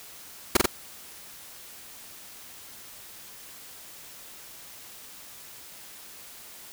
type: noise with echo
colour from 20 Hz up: pink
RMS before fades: -17 dBFS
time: 0.55-0.57 s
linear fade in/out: 5 ms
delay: 45 ms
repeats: 2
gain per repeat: -2 dB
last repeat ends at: 0.66 s
effects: white hiss -46 dBFS RMS until 6.72 s